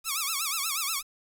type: tone with vibrato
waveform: 5% pulse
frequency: 1211 Hz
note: D#6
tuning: 47 cents flat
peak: -16 dBFS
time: 0.04-1.03 s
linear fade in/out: 50 ms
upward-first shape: sine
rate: 8.3 Hz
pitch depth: 180 cents each way
effects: 8-bit